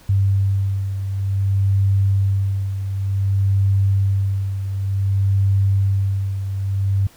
sine beating tone pair, 97.9 / 98.45 Hz, G2 / G2, -2 / +8 cents, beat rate 0.55 Hz, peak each -16 / -23 dBFS, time 0.09-7.07 s, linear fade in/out 5 ms, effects pink hiss -49 dBFS RMS until 7.16 s

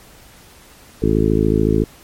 harmonic tone, 53.8 Hz, A1, 38 cents flat, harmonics 1 / 2 / 3 / 4 / 5 / 6 / 7 / 8, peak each -21 / -21 / -21 / -21 / -21 / -21 / -21 / -21 dBFS, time 1.02-1.84 s, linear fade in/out 5 ms, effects pink hiss -45 dBFS RMS until 2.03 s + MP3 64 kbps

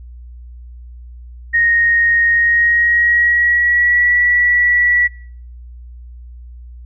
sine tone with pitch glide, 1864 to 1946.5 Hz, A#6 to B6, -1 to -26 cents, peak -10 dBFS, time 1.53-5.08 s, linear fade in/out 20 ms, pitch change +75 cents, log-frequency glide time 2.31-4.14 s, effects noise-tail reverb RT60 0.5 s tail -22 dB re dry + added 60 Hz sine -32 dBFS peak until 6.85 s

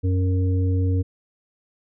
harmonic tone, 92.5 Hz, F#2, in tune, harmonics 1 / 3 / 5, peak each -18 / -28 / -32 dBFS, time 0.03-1.03 s, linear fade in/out 20 ms, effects none

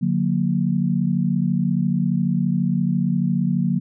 sine chord, D augmented, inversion none, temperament equal with one note detuned, 146.83 / 181.4 / 233.1 Hz, D3 / F#3 / A#3, 0 / -34 / 0 cents, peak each -23 / -20 / -23 dBFS, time 0.01-3.8 s, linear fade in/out 20 ms, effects none

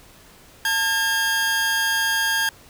sawtooth tone pair together, 893.1 / 1620 Hz, A5 / G#6, +26 / -43 cents, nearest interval minor seventh, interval 1031 cents, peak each -24 / -16 dBFS, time 0.65-2.49 s, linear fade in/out 2 ms, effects pink hiss -49 dBFS RMS until 2.69 s

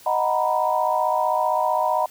sine chord, B major seventh, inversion first, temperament equal, 622.3 / 740 / 932.3 / 987.8 Hz, D#5 / F#5 / A#5 / B5, 0 / 0 / 0 / 0 cents, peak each -24 dBFS, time 0.06-2.06 s, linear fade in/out 5 ms, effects white hiss -48 dBFS RMS until 2.1 s

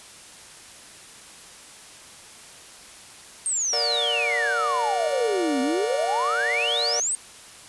sine exponential two-way sweep, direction down then up, 8700 to 253.1 to 8700 Hz, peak -22 dBFS, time 3.46-7.15 s, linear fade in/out 0 ms, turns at 5.61 s
40% pulse chord, Bb augmented, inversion none, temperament just, 466.2 / 582.7 / 728.4 Hz, Bb4 / D5 / F#5, 0 / -14 / -27 cents, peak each -30 / -29 / -30 dBFS, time 3.73-7 s, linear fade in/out 2 ms
effects white hiss -45 dBFS RMS until 7.68 s + resampled to 24000 Hz

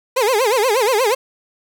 30% pulse tone with vibrato, 466.2 Hz, A#4, in tune, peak -11 dBFS, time 0.16-1.15 s, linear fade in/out 10 ms, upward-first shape sine, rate 8.4 Hz, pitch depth 240 cents each way, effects none

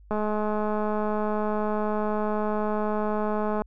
click train, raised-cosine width 1 ms, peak -15 dBFS, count 745, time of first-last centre 0.11-3.619 s, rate 212 Hz, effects added 50 Hz sine -48 dBFS peak until 3.66 s

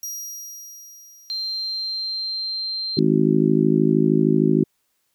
sawtooth tone with exponential decay, 5720 Hz, F8, 41 cents sharp, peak -25 dBFS, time 0.03-2.61 s, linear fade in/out 2 ms, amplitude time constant 560 ms
sine tone, 4150 Hz, C8, 15 cents flat, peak -24 dBFS, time 1.3-2.99 s, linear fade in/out 0 ms
harmonic tone, 53.1 Hz, G#1, 39 cents sharp, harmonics 3 / 4 / 5 / 6 / 7, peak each -21 / -21 / -21 / -21 / -21 dBFS, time 2.97-4.64 s, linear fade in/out 5 ms
effects white hiss -70 dBFS RMS until 5.14 s

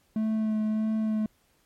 triangle tone with vibrato, 217.2 Hz, A3, 22 cents flat, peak -22 dBFS, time 0.16-1.26 s, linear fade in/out 2 ms, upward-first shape sine, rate 1.6 Hz, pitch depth 15 cents each way, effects pink hiss -67 dBFS RMS until 1.65 s + MP3 64 kbps

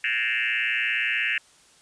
sine tone with frequency modulation, 2217 Hz, C#7, in tune, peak -22 dBFS, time 0.04-1.38 s, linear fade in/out 2 ms, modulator 117 Hz, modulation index 5.1, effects white hiss -56 dBFS RMS until 1.81 s + resampled to 22050 Hz

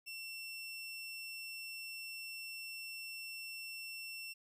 25% pulse tone, 2700 Hz, E7, 41 cents sharp, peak -40 dBFS, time 0.06-4.34 s, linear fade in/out 20 ms, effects none

